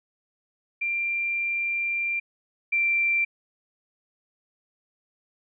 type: tone pair in turn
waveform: sine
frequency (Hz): 2374 / 2356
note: D7 / D7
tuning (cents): +18 / +5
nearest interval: unison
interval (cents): 13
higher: first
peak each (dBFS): -24 / -20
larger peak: second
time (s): 0.81-2.2 / 2.72-3.25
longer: first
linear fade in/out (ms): 10
effects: none